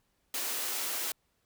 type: high-pass noise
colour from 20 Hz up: white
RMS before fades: -34 dBFS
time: 0.34-1.12 s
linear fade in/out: 2 ms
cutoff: 270 Hz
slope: 24 dB/octave
effects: pink hiss -75 dBFS RMS until 1.45 s